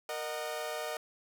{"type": "chord", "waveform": "sawtooth", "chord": "D# minor", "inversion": "second", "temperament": "equal with one note detuned", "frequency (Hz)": [466.2, 613, 740], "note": ["A#4", "D#5", "F#5"], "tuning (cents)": [0, -26, 0], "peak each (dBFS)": [-37, -34, -38], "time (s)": [0.09, 0.97], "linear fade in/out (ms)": 2, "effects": []}